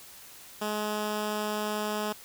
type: tone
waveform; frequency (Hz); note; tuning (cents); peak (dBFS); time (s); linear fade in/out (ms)
10% pulse; 211.3; G#3; +30; -21; 0.61-2.13; 10
effects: white hiss -49 dBFS RMS until 2.24 s